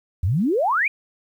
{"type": "exponential sweep", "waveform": "sine", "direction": "up", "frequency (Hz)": [77.78, 2489], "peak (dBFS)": -17, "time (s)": [0.23, 0.88], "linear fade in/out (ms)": 5, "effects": ["9-bit"]}